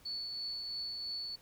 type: tone with tremolo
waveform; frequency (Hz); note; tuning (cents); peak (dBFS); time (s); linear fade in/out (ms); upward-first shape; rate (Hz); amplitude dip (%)
sine; 4443; C#8; +3; -36; 0.05-1.36; 10; triangle; 3; 30
effects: pink hiss -62 dBFS RMS until 1.41 s